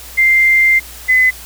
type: tone pair in turn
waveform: sine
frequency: 2093 / 2025 Hz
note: C7 / B6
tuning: 0 / +43 cents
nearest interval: minor second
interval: 57 cents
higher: first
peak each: -7 dBFS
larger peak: neither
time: 0.17-0.8 / 1.08-1.31 s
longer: first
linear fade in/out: 20 ms
effects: added 60 Hz sine -37 dBFS peak until 1.45 s + white hiss -34 dBFS RMS until 1.45 s